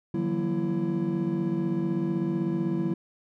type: tone cluster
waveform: triangle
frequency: 150.3 / 170.5 / 186.3 / 234.9 / 334 Hz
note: D3 / F3 / F#3 / A#3 / E4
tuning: +40 / -41 / +12 / +13 / +23 cents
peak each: -31 / -32 / -28 / -32 / -27 dBFS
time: 0.14-2.94 s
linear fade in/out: 5 ms
effects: none